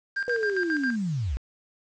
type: tone with tremolo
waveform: triangle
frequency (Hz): 1593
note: G6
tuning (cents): +27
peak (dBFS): -23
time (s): 0.16-0.96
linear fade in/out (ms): 10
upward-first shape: square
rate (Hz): 7.4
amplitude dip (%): 75
type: linear sweep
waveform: sine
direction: down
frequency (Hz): 493.9 to 51.7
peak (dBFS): -25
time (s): 0.28-1.37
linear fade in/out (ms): 0
effects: resampled to 16000 Hz + 8-bit